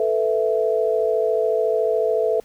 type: chord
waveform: sine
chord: A suspended second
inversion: none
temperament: equal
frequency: 440 / 493.9 / 659.3 Hz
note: A4 / B4 / E5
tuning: 0 / 0 / 0 cents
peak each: -20 / -23 / -22 dBFS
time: 0-2.4 s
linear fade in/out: 2 ms
effects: pink hiss -54 dBFS RMS until 2.44 s